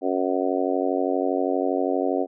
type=harmonic tone; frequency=92.5 Hz; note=F#2; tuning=in tune; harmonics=3 / 4 / 5 / 6 / 7 / 8; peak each=-26 / -27 / -28 / -29 / -29 / -30 dBFS; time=0.01-2.27 s; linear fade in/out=50 ms; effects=none